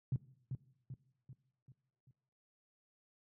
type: tone with echo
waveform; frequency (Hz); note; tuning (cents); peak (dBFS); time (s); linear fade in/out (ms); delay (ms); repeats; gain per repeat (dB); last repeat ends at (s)
sine; 130.81; C3; 0; -30; 0.12-0.16; 2; 390; 5; -6; 2.11
effects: noise-tail reverb RT60 0.8 s tail -19 dB re dry + high-pass 80 Hz 12 dB/octave